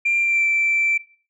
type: tone with pitch glide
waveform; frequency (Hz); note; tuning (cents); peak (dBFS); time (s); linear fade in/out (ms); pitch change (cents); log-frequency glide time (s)
sine; 2379 to 2338; D7 to D7; +22 to -8; -15; 0.05-0.98; 10; -30; 0.17-0.45
effects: noise-tail reverb RT60 0.5 s tail -21 dB re dry + tanh soft clip ceiling -12 dBFS